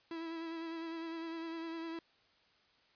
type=tone with vibrato; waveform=45% pulse; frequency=329.1 Hz; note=E4; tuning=3 cents flat; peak=-40 dBFS; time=0.11-1.99 s; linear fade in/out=2 ms; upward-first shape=sine; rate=9.9 Hz; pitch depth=26 cents each way; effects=white hiss -69 dBFS RMS until 2.95 s + resampled to 11025 Hz